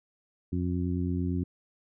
harmonic tone, 89 Hz, F2, 33 cents sharp, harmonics 1 / 2 / 3 / 4, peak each -30 / -32 / -32 / -39 dBFS, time 0.52-1.44 s, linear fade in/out 10 ms, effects none

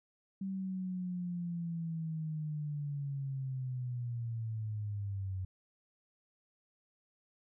sine linear sweep, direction down, 194.1 to 92.5 Hz, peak -35 dBFS, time 0.41-5.45 s, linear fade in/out 5 ms, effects none

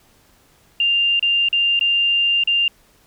sine tone with dropouts, 2794 Hz, F7, in tune, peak -14 dBFS, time 0.8-2.68 s, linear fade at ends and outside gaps 2 ms, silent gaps 1.195-1.226 / 1.487-1.528 / 1.793-1.81 / 2.437-2.474 s, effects pink hiss -55 dBFS RMS until 3.06 s

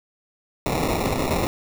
white noise with sample-and-hold, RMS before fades -23 dBFS, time 0.66-1.47 s, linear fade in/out 0 ms, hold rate 1575 Hz, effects none

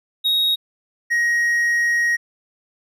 triangle tone pair in turn, 3771 / 1885.5 Hz, A#7 / A#6, +19 / +19 cents, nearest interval octave, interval 1200 cents, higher first, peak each -14 dBFS, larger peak neither, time 0.24-0.56 / 1.1-2.17 s, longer second, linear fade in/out 20 ms, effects none

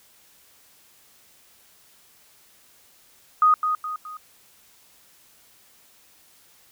sine tone with echo, 1244.5 Hz, D#6, in tune, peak -13 dBFS, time 3.42-3.54 s, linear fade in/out 2 ms, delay 210 ms, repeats 3, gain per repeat -7 dB, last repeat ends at 4.17 s, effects white hiss -56 dBFS RMS until 6.71 s

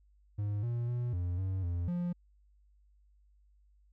triangle tone with pitch steps, 103.1 / 119.1 / 121.4 / 88.4 / 94.6 / 86.6 / 175.5 Hz, G#2 / A#2 / B2 / F2 / F#2 / F2 / F3, -12 / +38 / -29 / +22 / +39 / -14 / +9 cents, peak -29 dBFS, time 0.38-2.13 s, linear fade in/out 10 ms, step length 250 ms, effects added 50 Hz sine -62 dBFS peak until 3.92 s

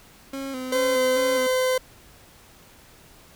30% pulse tone with vibrato, 264.2 Hz, C4, 17 cents sharp, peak -27 dBFS, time 0.33-1.47 s, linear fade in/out 5 ms, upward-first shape square, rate 2.4 Hz, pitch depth 49 cents each way
40% pulse tone, 513 Hz, C5, 34 cents flat, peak -19 dBFS, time 0.72-1.78 s, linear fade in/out 5 ms
effects pink hiss -51 dBFS RMS until 3.35 s

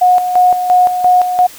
sine tone with tremolo, 726 Hz, F#5, 33 cents flat, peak -5 dBFS, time 0.01-1.47 s, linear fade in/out 10 ms, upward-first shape square, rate 2.9 Hz, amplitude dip 60%, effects white hiss -35 dBFS RMS until 1.58 s

